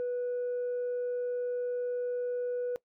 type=tone; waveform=sine; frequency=491 Hz; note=B4; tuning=10 cents flat; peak=-28 dBFS; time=0-2.76 s; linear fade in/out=0 ms; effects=noise-tail reverb RT60 0.1 s tail -21 dB re dry + tanh soft clip ceiling -28 dBFS